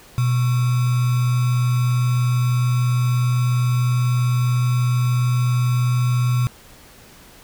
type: tone with sample-and-hold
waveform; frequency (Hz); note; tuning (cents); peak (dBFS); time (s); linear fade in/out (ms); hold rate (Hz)
sine; 123.47; B2; 0; -15; 0.18-6.47; 0; 1225
effects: pink hiss -46 dBFS RMS until 7.43 s